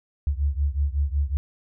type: beating tone pair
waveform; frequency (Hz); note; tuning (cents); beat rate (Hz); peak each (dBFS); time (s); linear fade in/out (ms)
sine; 69.3 / 74.7; C#2 / D2; 0 / +30; 5.4; -23 / -25; 0.27-1.37; 0
effects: none